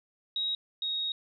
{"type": "tone pair in turn", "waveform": "sine", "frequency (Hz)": [3804, 3762], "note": ["A#7", "A#7"], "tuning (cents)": [34, 15], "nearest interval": "unison", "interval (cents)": 19, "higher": "first", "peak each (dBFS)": [-28, -29], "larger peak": "first", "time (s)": [[0.36, 0.55], [0.82, 1.12]], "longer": "second", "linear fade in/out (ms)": 2, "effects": []}